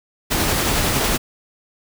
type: noise with tremolo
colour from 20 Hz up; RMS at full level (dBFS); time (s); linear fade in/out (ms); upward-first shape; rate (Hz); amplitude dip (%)
pink; -18; 0.3-1.18; 20; triangle; 11; 25
effects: none